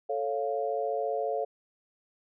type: chord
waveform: sine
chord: A augmented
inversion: none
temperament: equal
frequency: 440 / 554.4 / 698.5 Hz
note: A4 / C#5 / E#5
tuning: 0 / 0 / 0 cents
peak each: -32 dBFS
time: 0.09-1.45 s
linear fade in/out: 10 ms
effects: none